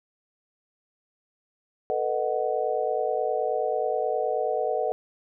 sine chord, B dominant seventh, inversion third, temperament just, 444.5 / 493.9 / 617.4 / 740.8 Hz, A4 / B4 / D#5 / F#5, +18 / 0 / -14 / +2 cents, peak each -29 dBFS, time 1.9-4.92 s, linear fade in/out 0 ms, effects none

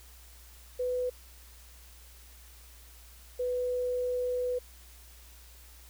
sine tone pair in turn, 499.1 / 496.6 Hz, B4 / B4, +18 / +9 cents, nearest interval unison, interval 9 cents, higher first, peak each -28 dBFS, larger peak neither, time 0.79-1.1 / 3.39-4.59 s, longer second, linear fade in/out 10 ms, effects added 60 Hz sine -52 dBFS peak until 5.89 s + white hiss -56 dBFS RMS until 5.89 s

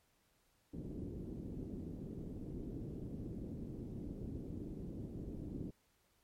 white low-pass noise, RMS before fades -45 dBFS, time 0.73-5.71 s, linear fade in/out 10 ms, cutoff 330 Hz, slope 24 dB/octave, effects pink hiss -75 dBFS RMS until 6.23 s + MP3 64 kbps

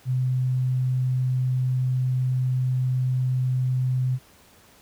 sine tone, 128 Hz, C3, 38 cents flat, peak -20 dBFS, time 0.05-4.19 s, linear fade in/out 50 ms, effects pink hiss -54 dBFS RMS until 4.81 s + high-pass 60 Hz 12 dB/octave

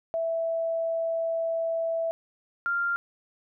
sine tone pair in turn, 659.3 / 1393.1 Hz, E5 / F6, 0 / -5 cents, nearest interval octave + minor second, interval 1295 cents, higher second, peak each -25 / -24 dBFS, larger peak second, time 0.14-2.11 / 2.66-2.96 s, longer first, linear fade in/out 0 ms, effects none

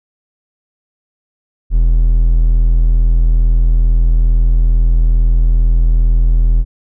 triangle tone, 41.15 Hz, E1, 2 cents flat, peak -5 dBFS, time 1.7-6.65 s, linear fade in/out 50 ms, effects none

